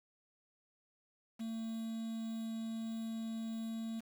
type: tone with quantisation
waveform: triangle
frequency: 224.9 Hz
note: A3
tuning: 38 cents sharp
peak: -36 dBFS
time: 1.39-4.01 s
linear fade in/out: 20 ms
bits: 9
effects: none